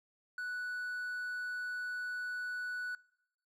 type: tone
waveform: triangle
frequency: 1480 Hz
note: F#6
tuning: in tune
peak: -35 dBFS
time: 0.38-2.95 s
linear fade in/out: 2 ms
effects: noise-tail reverb RT60 0.9 s tail -24 dB re dry